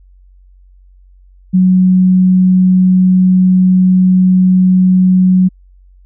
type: tone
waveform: sine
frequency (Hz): 184.7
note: F#3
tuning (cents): -3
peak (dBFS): -5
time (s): 1.53-5.49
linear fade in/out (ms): 20
effects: added 46 Hz sine -40 dBFS peak until 6.05 s